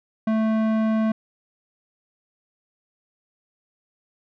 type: tone with low-pass filter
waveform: square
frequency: 220 Hz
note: A3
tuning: in tune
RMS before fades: -21 dBFS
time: 0.27-1.12 s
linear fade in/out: 5 ms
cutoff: 1500 Hz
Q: 0.57
effects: none